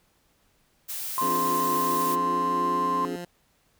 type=noise; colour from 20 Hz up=blue; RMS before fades=-33 dBFS; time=0.88-2.16 s; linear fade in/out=20 ms
type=tone; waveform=sine; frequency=1046.5 Hz; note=C6; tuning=in tune; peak=-23 dBFS; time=1.18-3.05 s; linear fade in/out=0 ms
type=tone with pitch glide; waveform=15% pulse; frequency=173.7 to 175.31 Hz; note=F3 to F3; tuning=-9 to +7 cents; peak=-28 dBFS; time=1.21-3.25 s; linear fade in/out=5 ms; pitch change=+16 cents; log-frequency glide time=2.29-2.64 s
type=chord; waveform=triangle; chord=D half-diminished seventh; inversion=third; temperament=just; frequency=264.3 / 293.7 / 352.4 / 422.9 Hz; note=C4 / D4 / F4 / Ab4; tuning=+18 / 0 / +16 / +31 cents; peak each=-32 / -35 / -36 / -33 dBFS; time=1.22-3.16 s; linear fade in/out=2 ms
effects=pink hiss -66 dBFS RMS until 3.79 s